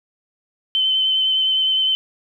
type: tone with vibrato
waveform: sine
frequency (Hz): 3069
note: G7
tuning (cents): -37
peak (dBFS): -15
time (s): 0.75-1.95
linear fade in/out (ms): 0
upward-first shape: sine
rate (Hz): 9.8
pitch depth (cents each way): 15
effects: 9-bit